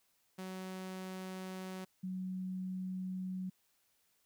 sawtooth / sine tone pair in turn, 187 / 185.82 Hz, F#3 / F#3, +19 / +8 cents, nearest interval unison, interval 11 cents, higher first, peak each -38 / -37 dBFS, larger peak second, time 0.38-1.85 / 2.03-3.5 s, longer neither, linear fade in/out 10 ms, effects white hiss -75 dBFS RMS until 4.25 s

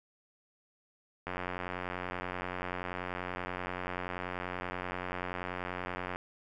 click train, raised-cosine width 0.5 ms, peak -21 dBFS, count 443, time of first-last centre 1.27-6.159 s, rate 90.4 Hz, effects none

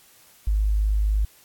sine tone, 51.91 Hz, G#1, in tune, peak -18 dBFS, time 0.47-1.25 s, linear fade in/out 5 ms, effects white hiss -54 dBFS RMS until 1.44 s + AAC 64 kbps

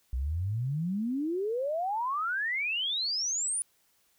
sine exponential sweep, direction up, 59.8 to 9890 Hz, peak -28 dBFS, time 0.13-3.62 s, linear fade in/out 0 ms, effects white hiss -69 dBFS RMS until 4.18 s

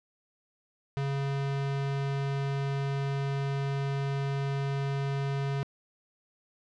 square tone, 138.59 Hz, C#3, in tune, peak -29 dBFS, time 0.97-5.63 s, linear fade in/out 0 ms, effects low-pass 4000 Hz 12 dB/octave

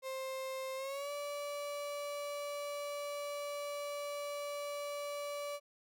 35% pulse tone with pitch glide, 527 to 578 Hz, C5 to D5, +12 to -28 cents, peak -37 dBFS, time 0.02-5.6 s, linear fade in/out 50 ms, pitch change +160 cents, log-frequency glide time 0.76-1.11 s, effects none

